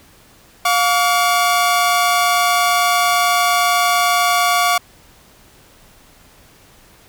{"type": "tone pair together", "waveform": "sawtooth", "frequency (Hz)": [708.9, 1140], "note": ["F5", "C#6"], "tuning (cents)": [26, 48], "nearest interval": "minor sixth", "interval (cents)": 822, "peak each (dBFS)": -12, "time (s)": [0.65, 4.78], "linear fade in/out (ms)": 5, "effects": ["pink hiss -48 dBFS RMS until 7.08 s"]}